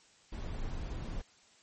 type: noise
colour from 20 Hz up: brown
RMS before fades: -38 dBFS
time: 0.32-1.22 s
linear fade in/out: 10 ms
effects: white hiss -63 dBFS RMS until 1.62 s + MP3 32 kbps